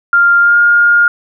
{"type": "tone with pitch glide", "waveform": "sine", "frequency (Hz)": [1396.9, 1417.2], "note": ["F6", "F6"], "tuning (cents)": [0, 25], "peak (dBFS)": -5, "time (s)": [0.13, 1.08], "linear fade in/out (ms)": 2, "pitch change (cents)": 25, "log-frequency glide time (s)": [0.4, 0.57], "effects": []}